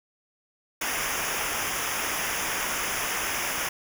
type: noise with comb filter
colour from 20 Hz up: pink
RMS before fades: -29 dBFS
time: 0.81-3.69 s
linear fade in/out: 5 ms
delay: 0.24 ms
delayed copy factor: -0.85
effects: none